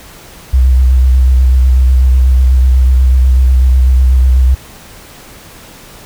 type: tone with vibrato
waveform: sine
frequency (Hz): 64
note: C2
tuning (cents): -38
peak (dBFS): -4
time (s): 0.53-4.55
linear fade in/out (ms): 10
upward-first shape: square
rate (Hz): 8.1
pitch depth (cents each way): 27
effects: pink hiss -35 dBFS RMS until 6.05 s